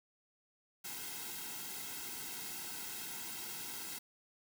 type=noise with comb filter; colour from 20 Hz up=white; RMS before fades=-44 dBFS; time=0.84-3.99 s; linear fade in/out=10 ms; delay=1.7 ms; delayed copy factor=-0.95; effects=none